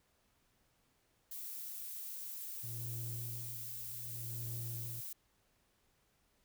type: noise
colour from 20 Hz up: violet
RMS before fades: -45 dBFS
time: 1.31-5.13 s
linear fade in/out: 5 ms
type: tone with tremolo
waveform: triangle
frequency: 116.54 Hz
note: A#2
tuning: in tune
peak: -39 dBFS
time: 2.63-5.01 s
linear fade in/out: 10 ms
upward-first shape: sine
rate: 0.64 Hz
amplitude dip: 85%
effects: pink hiss -75 dBFS RMS until 6.44 s